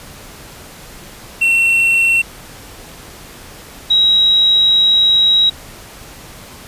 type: tone pair in turn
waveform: triangle / sine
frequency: 2714 / 3838 Hz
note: E7 / A#7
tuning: +50 / +50 cents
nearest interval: tritone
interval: 600 cents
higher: second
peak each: -8 dBFS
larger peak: neither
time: 1.41-2.22 / 3.9-5.5 s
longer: second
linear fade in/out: 10 ms
effects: pink hiss -36 dBFS RMS until 6.67 s + resampled to 32000 Hz